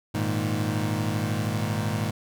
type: chord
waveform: 25% pulse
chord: Ab suspended second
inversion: none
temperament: equal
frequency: 103.83 / 116.54 / 155.56 Hz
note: Ab2 / Bb2 / Eb3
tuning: 0 / 0 / 0 cents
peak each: -24 / -26 / -27 dBFS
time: 0.14-2.11 s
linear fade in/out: 10 ms
effects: none